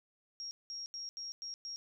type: tone bursts at uneven times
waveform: sine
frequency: 5588 Hz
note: F8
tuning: in tune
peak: -40 dBFS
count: 6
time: 0.4-0.51 / 0.7-0.86 / 0.94-1.09 / 1.17-1.32 / 1.42-1.54 / 1.65-1.76 s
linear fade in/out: 0 ms
effects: none